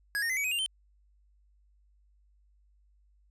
square tone with pitch steps, 1661.2 / 1843.2 / 2045 / 2269 / 2518 / 2794 / 3100 Hz, G#6 / A#6 / C7 / C#7 / D#7 / F7 / G7, 0 / -20 / -40 / +40 / +20 / 0 / -20 cents, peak -29 dBFS, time 0.15-0.661 s, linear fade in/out 0 ms, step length 73 ms, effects added 50 Hz sine -62 dBFS peak until 3.3 s + resampled to 32000 Hz

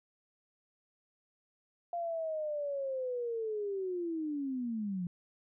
sine linear sweep, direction down, 696 to 171 Hz, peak -33 dBFS, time 1.93-5.07 s, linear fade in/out 2 ms, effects none

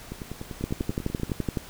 two click trains, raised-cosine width 3 ms, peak -21 / -13 dBFS, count 13 / 12, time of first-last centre 0.12-1.296 / 0.64-1.572 s, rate 10.2 / 11.8 Hz, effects pink hiss -45 dBFS RMS until 1.69 s

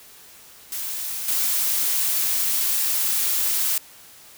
blue noise with level steps, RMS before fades -29 / -22 dBFS, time 0.72-3.78 s, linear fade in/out 2 ms, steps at 1.28 s, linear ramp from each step 5 ms, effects white hiss -47 dBFS RMS until 4.37 s

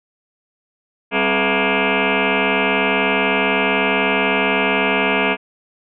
sine tone with frequency modulation, 960 Hz, B5, 49 cents flat, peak -14 dBFS, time 1.11-5.37 s, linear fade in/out 50 ms, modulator 231 Hz, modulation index 7.7, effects none

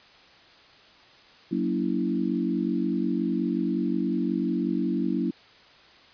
sine chord, F# dominant seventh, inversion none, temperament equal with one note detuned, 185 / 233.1 / 284 / 329.6 Hz, F#3 / A#3 / C#4 / E4, 0 / 0 / +42 / 0 cents, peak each -29 dBFS, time 1.51-5.31 s, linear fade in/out 10 ms, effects white hiss -53 dBFS RMS until 6.13 s + resampled to 11025 Hz

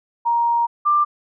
sine tone pair in turn, 939 / 1185.9 Hz, A#5 / D6, +12 / +16 cents, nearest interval major third, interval 404 cents, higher second, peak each -15 / -13 dBFS, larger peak second, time 0.25-0.67 / 0.85-1.05 s, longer first, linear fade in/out 20 ms, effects none

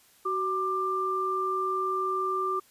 sine tone pair together, 376.7 / 1187 Hz, F#4 / D6, +31 / +18 cents, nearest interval octave + minor sixth, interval 1987 cents, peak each -31 / -27 dBFS, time 0.25-2.6 s, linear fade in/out 10 ms, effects white hiss -60 dBFS RMS until 2.7 s + resampled to 32000 Hz

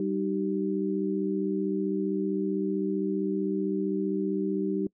sine tone cluster, 194.8 / 309.3 / 384.8 Hz, G3 / D#4 / G4, -11 / -10 / -32 cents, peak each -30 dBFS, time 0-4.87 s, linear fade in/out 2 ms, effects noise-tail reverb RT60 0.1 s tail -24 dB re dry

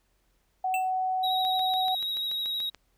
sine tone, 748 Hz, F#5, 19 cents sharp, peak -25 dBFS, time 0.64-1.95 s, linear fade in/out 5 ms
square tone with exponential decay, 2669 Hz, E7, 21 cents sharp, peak -27 dBFS, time 0.74-0.91 s, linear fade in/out 1 ms, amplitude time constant 35 ms
triangle tone with vibrato, 3827 Hz, A#7, 45 cents sharp, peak -27 dBFS, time 1.23-2.7 s, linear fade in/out 10 ms, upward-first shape sine, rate 13 Hz, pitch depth 23 cents each way
click train, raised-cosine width 0.2 ms, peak -26 dBFS, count 10, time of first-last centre 1.45-2.747 s, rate 6.94 Hz
effects added 44 Hz sine -70 dBFS peak until 2.97 s + pink hiss -72 dBFS RMS until 2.97 s

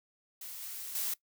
blue noise with level steps, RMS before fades -44 / -42 / -34 dBFS, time 0.41-1.14 s, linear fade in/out 5 ms, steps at 0.61 / 0.95 s, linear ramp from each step 2 ms, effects noise-tail reverb RT60 0.1 s tail -20 dB re dry

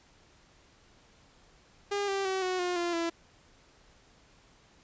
sawtooth tone with pitch steps, 404.6 / 392.2 / 380.1 / 368.5 / 357.1 / 346.2 / 335.5 Hz, G#4 / G4 / F#4 / F#4 / F4 / F4 / E4, -45 / +1 / +47 / -7 / +39 / -15 / +31 cents, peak -25 dBFS, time 1.91-3.1 s, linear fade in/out 10 ms, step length 170 ms, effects pink hiss -61 dBFS RMS until 4.83 s + resampled to 16000 Hz

